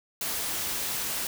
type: noise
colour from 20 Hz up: white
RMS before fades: -31 dBFS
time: 0.21-1.27 s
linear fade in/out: 2 ms
effects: none